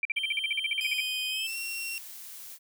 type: tone bursts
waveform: sine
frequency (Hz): 2349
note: D7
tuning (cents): 0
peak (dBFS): -25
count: 15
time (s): 0.03-1.004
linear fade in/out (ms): 2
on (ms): 22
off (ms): 46
type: tone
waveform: triangle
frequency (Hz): 3136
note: G7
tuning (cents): 0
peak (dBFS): -30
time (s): 0.16-1.47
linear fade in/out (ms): 5
type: tone with pitch glide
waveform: sawtooth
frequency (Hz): 2489 to 2730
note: D#7 to F7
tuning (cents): 0 to -40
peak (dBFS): -30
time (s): 0.81-1.98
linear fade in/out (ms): 0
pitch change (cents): +160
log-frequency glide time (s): 1.28-1.57
type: noise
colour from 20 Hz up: blue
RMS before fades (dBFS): -44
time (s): 1.44-2.59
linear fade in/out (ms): 50
effects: none